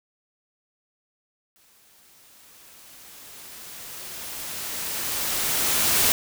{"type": "noise with exponential growth", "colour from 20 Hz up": "white", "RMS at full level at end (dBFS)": -19, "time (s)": [1.56, 6.12], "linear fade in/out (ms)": 0, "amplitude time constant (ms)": 990, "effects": []}